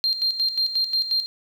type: tone with tremolo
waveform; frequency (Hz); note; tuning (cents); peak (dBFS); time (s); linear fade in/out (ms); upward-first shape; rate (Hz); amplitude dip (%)
sine; 4186; C8; 0; -17; 0.04-1.26; 0; square; 5.6; 70
effects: tanh soft clip ceiling -15 dBFS + 9-bit